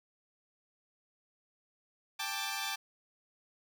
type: chord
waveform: 10% pulse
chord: G suspended second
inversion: none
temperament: equal with one note detuned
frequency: 789.9 / 880 / 1174.7 Hz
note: G5 / A5 / D6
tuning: +13 / 0 / 0 cents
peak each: -31 dBFS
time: 2.19-2.76 s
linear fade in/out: 10 ms
effects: none